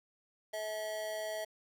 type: tone with amplitude modulation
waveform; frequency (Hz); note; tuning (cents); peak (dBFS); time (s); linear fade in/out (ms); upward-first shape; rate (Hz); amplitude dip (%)
square; 645; E5; -38; -34; 0.53-1.45; 10; sine; 213; 70
effects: 10-bit